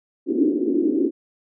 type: band-pass noise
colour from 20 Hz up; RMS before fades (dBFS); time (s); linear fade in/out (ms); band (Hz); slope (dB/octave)
white; -20; 0.26-1.11; 50; 270 to 360; 48
effects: none